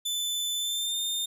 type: tone with pitch glide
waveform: sawtooth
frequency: 3515 to 3626 Hz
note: A7 to A#7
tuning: -2 to -49 cents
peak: -25 dBFS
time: 0.05-1.26 s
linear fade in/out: 10 ms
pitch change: +53 cents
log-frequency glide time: 0.57-1 s
effects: none